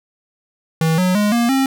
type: tone with pitch steps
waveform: square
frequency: 161.2 / 183.04 / 207.8 / 236 / 268 Hz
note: E3 / F#3 / G#3 / A#3 / C4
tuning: -38 / -18 / +1 / +22 / +42 cents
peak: -14 dBFS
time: 0.81-1.66 s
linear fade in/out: 2 ms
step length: 170 ms
effects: none